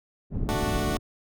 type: low-pass noise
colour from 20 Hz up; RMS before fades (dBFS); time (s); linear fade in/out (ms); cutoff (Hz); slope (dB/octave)
pink; -29; 0.3-0.99; 50; 230; 12
type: chord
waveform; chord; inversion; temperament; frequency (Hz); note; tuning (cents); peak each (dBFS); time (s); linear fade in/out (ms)
15% pulse; D major; second; equal; 220 / 293.7 / 370; A3 / D4 / F#4; 0 / 0 / 0; -25; 0.49-0.97; 0
effects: none